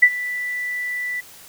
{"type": "tone with ADSR envelope", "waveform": "sine", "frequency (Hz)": 1975.5, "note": "B6", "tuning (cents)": 0, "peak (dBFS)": -5, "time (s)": [0.02, 1.21], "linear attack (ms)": 11, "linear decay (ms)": 58, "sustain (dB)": -18, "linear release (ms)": 15, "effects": ["white hiss -44 dBFS RMS until 1.48 s"]}